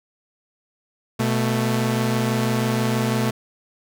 sawtooth tone pair together, 123.47 / 220.8 Hz, B2 / A3, 0 / +6 cents, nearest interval minor seventh, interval 1006 cents, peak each -18 dBFS, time 1.19-3.31 s, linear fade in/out 10 ms, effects none

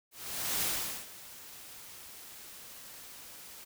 white noise with ADSR envelope, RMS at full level -31 dBFS, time 0.11-3.65 s, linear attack 510 ms, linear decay 440 ms, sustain -18 dB, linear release 16 ms, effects none

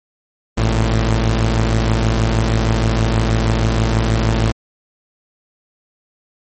sawtooth tone pair together, 53.09 / 112.5 Hz, G#1 / A2, +39 / +39 cents, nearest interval octave + minor second, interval 1300 cents, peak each -12 dBFS, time 0.57-4.52 s, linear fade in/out 10 ms, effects MP3 32 kbps

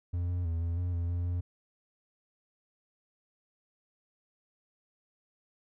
triangle tone with pitch steps, 87.4 / 88.7 / 82.9 / 84.8 / 88.8 / 85.6 / 87.3 / 88 Hz, F2 / F2 / E2 / E2 / F2 / F2 / F2 / F2, +2 / +27 / +10 / +50 / +29 / -34 / 0 / +14 cents, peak -27 dBFS, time 0.13-1.41 s, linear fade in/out 10 ms, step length 160 ms, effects none

